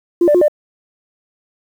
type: tone with pitch steps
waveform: sine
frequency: 346.3 / 590 / 356.7 / 597 Hz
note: F4 / D5 / F4 / D5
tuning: -15 / +8 / +37 / +28 cents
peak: -7 dBFS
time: 0.21-0.482 s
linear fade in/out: 5 ms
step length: 68 ms
effects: tanh soft clip ceiling -4 dBFS + 7-bit